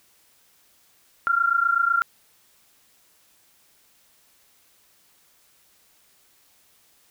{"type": "tone pair together", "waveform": "sine", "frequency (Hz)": [1368.9, 1396.9], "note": ["F6", "F6"], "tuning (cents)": [-35, 0], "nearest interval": "unison", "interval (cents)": 35, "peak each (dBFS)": [-21, -21], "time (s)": [1.27, 2.02], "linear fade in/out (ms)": 0, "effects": ["white hiss -60 dBFS RMS until 7.1 s"]}